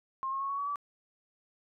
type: tone with pitch steps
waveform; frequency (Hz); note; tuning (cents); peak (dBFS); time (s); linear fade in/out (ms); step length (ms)
sine; 1065 / 1081.7 / 1098.7 / 1116 / 1133.6 / 1151.4; C6 / C#6 / C#6 / C#6 / C#6 / D6; +30 / -43 / -16 / +11 / +38 / -35; -31; 0.23-0.758; 0; 88
effects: none